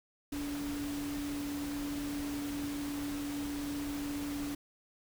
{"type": "tone in noise", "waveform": "sine", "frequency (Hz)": 288, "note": "D4", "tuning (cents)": -34, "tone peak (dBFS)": -35, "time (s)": [0.32, 4.55], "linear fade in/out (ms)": 5, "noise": "pink", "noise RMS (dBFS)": -44, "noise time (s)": [0.32, 4.55], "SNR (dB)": 6, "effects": []}